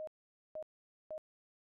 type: tone bursts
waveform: sine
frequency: 622.3 Hz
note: D#5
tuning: in tune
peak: -40 dBFS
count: 3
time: 0-1.179 s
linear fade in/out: 0 ms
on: 73 ms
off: 480 ms
effects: none